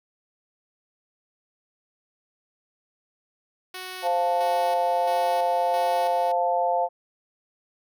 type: tone with tremolo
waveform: 5% pulse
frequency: 370 Hz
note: F#4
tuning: in tune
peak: -23 dBFS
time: 3.74-6.32 s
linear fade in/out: 5 ms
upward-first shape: square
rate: 1.5 Hz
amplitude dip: 50%
type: chord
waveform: sine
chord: F major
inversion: second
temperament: equal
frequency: 523.3 / 698.5 / 880 Hz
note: C5 / F5 / A5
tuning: 0 / 0 / 0 cents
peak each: -26 / -23 / -26 dBFS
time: 4.02-6.89 s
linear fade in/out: 50 ms
effects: none